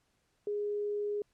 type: tone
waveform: sine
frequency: 413.5 Hz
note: G#4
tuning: 8 cents flat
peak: -31 dBFS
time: 0.47-1.22 s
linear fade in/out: 2 ms
effects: pink hiss -75 dBFS RMS until 1.33 s + low-pass 10000 Hz 12 dB/octave